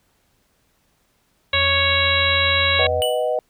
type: tone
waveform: triangle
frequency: 85.9 Hz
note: F2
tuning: 28 cents flat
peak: -24 dBFS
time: 1.53-3.02 s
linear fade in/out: 20 ms
type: harmonic tone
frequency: 554.4 Hz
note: C#5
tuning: in tune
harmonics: 1 / 2 / 3 / 4 / 5 / 6 / 7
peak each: -25 / -25 / -24 / -21 / -24 / -26 / -21 dBFS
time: 1.53-2.87 s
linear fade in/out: 5 ms
type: chord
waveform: sine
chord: B major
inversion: none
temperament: equal with one note detuned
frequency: 493.9 / 622.3 / 749.5 Hz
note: B4 / D#5 / F#5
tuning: 0 / 0 / +22 cents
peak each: -22 / -21 / -26 dBFS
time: 2.79-3.39 s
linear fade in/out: 2 ms
type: tone with exponential decay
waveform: square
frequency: 2960 Hz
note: F#7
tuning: in tune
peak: -19 dBFS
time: 3.02-3.36 s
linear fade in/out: 0 ms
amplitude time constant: 73 ms
effects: pink hiss -64 dBFS RMS until 3.49 s